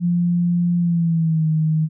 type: tone with pitch glide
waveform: sine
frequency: 174.2 to 157 Hz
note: F3 to D#3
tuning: -4 to +16 cents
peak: -15 dBFS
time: 0-1.89 s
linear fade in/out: 50 ms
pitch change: -180 cents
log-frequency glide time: 0.78-1.47 s
effects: none